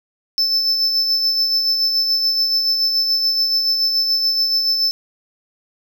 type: tone with tremolo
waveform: triangle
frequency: 5274 Hz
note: E8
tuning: in tune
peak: -12 dBFS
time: 0.38-4.91 s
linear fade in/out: 0 ms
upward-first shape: sine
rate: 7 Hz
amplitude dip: 40%
effects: none